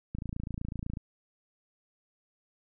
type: click train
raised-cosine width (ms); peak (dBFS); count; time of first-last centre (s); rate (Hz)
5; -23; 24; 0.15-0.971; 28
effects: none